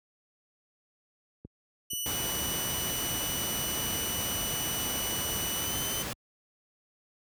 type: click train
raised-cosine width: 3 ms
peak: -30 dBFS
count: 8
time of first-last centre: 1.45-4.832 s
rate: 2.07 Hz
type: tone with pitch glide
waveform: 10% pulse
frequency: 2960 to 3031 Hz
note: F#7 to F#7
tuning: 0 to +41 cents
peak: -24 dBFS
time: 1.9-6.03 s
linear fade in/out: 10 ms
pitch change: +41 cents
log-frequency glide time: 5.57-5.76 s
type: noise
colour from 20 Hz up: pink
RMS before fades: -35 dBFS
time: 2.06-6.13 s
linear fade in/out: 0 ms
effects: high-pass 60 Hz 12 dB/octave